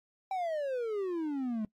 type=exponential sweep; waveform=triangle; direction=down; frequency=784 to 209.4 Hz; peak=-29 dBFS; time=0.31-1.65 s; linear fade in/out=2 ms; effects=noise-tail reverb RT60 0.1 s tail -20 dB re dry + AAC 64 kbps